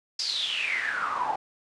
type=noise with band-pass filter sweep; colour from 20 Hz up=pink; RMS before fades=-29 dBFS; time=0.19-1.36 s; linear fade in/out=5 ms; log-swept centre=5100 to 790 Hz; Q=10; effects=resampled to 22050 Hz